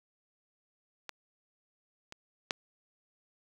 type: clicks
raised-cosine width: 0.2 ms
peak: -22 / -26 / -12 dBFS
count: 3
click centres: 1.093 / 2.124 / 2.508 s
effects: high-pass 150 Hz 12 dB/octave + 7-bit